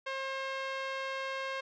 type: tone with low-pass filter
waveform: 5% pulse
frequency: 535 Hz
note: C5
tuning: 38 cents sharp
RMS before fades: -37 dBFS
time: 0.06-1.61 s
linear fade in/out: 10 ms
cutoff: 2100 Hz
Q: 0.62
effects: none